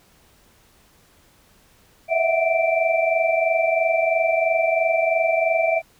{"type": "tone cluster", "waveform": "sine", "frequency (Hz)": [639, 662, 745, 2343], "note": ["D#5", "E5", "F#5", "D7"], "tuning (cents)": [46, 7, 12, -5], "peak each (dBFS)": [-24, -19, -27, -24], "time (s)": [2.08, 5.82], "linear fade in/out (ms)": 50, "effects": ["pink hiss -56 dBFS RMS until 5.99 s"]}